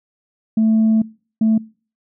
sine tone bursts at uneven times, 220.6 Hz, A3, 5 cents sharp, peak -10 dBFS, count 2, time 0.57-1.02 / 1.41-1.58 s, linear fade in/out 5 ms, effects noise-tail reverb RT60 0.4 s tail -24 dB re dry + tanh soft clip ceiling -9 dBFS

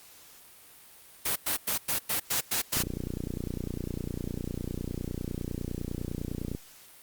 white noise bursts, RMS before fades -28 dBFS, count 8, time 1.25-2.83 s, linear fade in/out 10 ms, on 110 ms, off 100 ms
click train, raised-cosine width 3 ms, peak -20 dBFS, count 114, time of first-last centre 2.77-6.549 s, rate 29.9 Hz
effects white hiss -53 dBFS RMS until 7.02 s + Opus 48 kbps

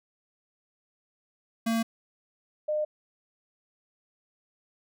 square / sine tone pair in turn, 227.4 / 607.1 Hz, A#3 / D#5, -43 / -43 cents, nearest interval octave + perfect fourth, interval 1700 cents, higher second, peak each -25 dBFS, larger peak neither, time 1.66-1.83 / 2.68-2.85 s, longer neither, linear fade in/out 10 ms, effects none

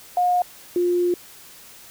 sine tone pair in turn, 717 / 353 Hz, F5 / F4, +45 / +19 cents, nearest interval octave, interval 1226 cents, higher first, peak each -16 / -17 dBFS, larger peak first, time 0.17-0.42 / 0.76-1.14 s, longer second, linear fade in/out 2 ms, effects white hiss -45 dBFS RMS until 1.9 s

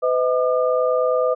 sine tone cluster, 506 / 635 / 1204 Hz, B4 / D#5 / D6, +42 / +35 / +43 cents, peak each -18 / -21 / -25 dBFS, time 0.02-1.35 s, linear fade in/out 20 ms, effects none

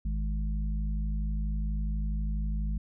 harmonic tone, 52.2 Hz, G#1, 10 cents sharp, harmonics 1 / 3 / 4, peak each -28 / -38 / -40 dBFS, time 0.05-2.78 s, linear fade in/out 5 ms, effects none

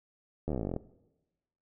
slowing click train, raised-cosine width 2 ms, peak -20 dBFS, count 17, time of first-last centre 0.48-0.764 s, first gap 12 ms, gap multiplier 1.05, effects noise-tail reverb RT60 1.0 s tail -19 dB re dry

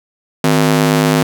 sawtooth ring-modulated tone, 207.7 Hz, G#3, in tune, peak -3 dBFS, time 0.44-1.23 s, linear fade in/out 2 ms, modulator 49.6 Hz, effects 7-bit

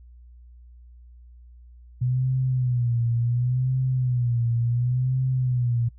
sine tone with vibrato, 123.47 Hz, B2, in tune, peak -20 dBFS, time 2.01-5.89 s, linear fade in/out 10 ms, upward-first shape sine, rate 0.7 Hz, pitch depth 91 cents each way, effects noise-tail reverb RT60 0.1 s tail -24 dB re dry + added 60 Hz sine -45 dBFS peak until 5.98 s

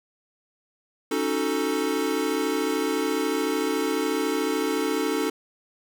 square chord, D# half-diminished seventh, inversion third, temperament equal, 277.2 / 311.1 / 370 / 440 Hz, C#4 / D#4 / F#4 / A4, 0 / 0 / 0 / 0 cents, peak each -30 / -29 / -32 / -28 dBFS, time 1.11-5.3 s, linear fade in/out 5 ms, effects 8-bit

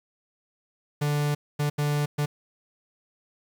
45% pulse tone bursts at uneven times, 146.83 Hz, D3, in tune, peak -23 dBFS, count 4, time 1.01-1.35 / 1.59-1.7 / 1.78-2.06 / 2.18-2.26 s, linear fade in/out 10 ms, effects 9-bit

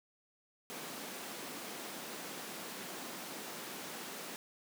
pink high-pass noise, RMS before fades -45 dBFS, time 0.7-4.36 s, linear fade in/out 0 ms, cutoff 200 Hz, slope 24 dB/octave, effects none

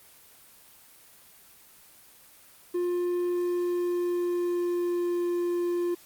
triangle tone with pitch glide, 353.5 to 349.6 Hz, F4 to F4, +21 to +2 cents, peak -23 dBFS, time 2.74-5.95 s, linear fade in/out 10 ms, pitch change -19 cents, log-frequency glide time 3.32-5.31 s, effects white hiss -54 dBFS RMS until 6.05 s + Opus 24 kbps

